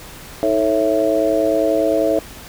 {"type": "harmonic tone with a mistuned harmonic", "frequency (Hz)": 110, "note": "A2", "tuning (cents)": 0, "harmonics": [3, 4, 5, 6], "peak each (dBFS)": [-20, -21, -19, -18], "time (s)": [0.43, 2.19], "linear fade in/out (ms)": 0, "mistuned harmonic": 3, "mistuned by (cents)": -68, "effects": ["pink hiss -37 dBFS RMS until 2.48 s"]}